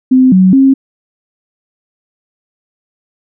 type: tone with pitch steps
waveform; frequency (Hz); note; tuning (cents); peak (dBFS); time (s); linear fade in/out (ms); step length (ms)
sine; 258 / 186.7 / 268.8; C4 / F#3 / C4; -24 / +16 / +47; -3; 0.11-0.74; 10; 210
effects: none